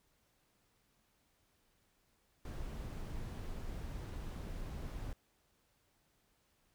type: noise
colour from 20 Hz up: brown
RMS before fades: -43 dBFS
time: 2.45-5.13 s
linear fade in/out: 2 ms
effects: pink hiss -75 dBFS RMS until 6.74 s